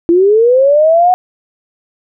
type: linear sweep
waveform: sine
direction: up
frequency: 330.9 to 740 Hz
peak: -5 dBFS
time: 0.09-1.14 s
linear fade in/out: 0 ms
effects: none